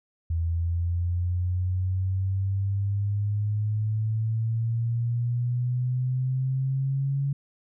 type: exponential sweep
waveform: sine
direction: up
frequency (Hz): 82.41 to 140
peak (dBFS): -23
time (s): 0.3-7.33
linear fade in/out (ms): 5
effects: none